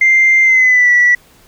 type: tone with pitch glide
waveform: sine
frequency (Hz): 2093 to 1952.8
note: C7 to B6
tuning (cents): 0 to -20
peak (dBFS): -5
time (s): 0.01-1.15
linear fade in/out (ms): 5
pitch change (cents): -120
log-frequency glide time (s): 0.43-0.91
effects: tanh soft clip ceiling -2 dBFS + pink hiss -47 dBFS RMS until 1.47 s